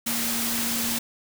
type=tone in noise; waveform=sine; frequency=233.1 Hz; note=A#3; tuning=in tune; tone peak=-31 dBFS; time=0.06-0.99 s; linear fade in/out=10 ms; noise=white; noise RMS=-27 dBFS; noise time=0.06-0.99 s; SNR=-7 dB; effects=none